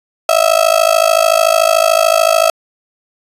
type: tone with amplitude modulation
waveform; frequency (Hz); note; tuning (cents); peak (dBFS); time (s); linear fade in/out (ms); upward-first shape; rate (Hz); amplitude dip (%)
35% pulse; 652; E5; -19; -3; 0.29-2.5; 2; sine; 53.6; 95
effects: resampled to 32000 Hz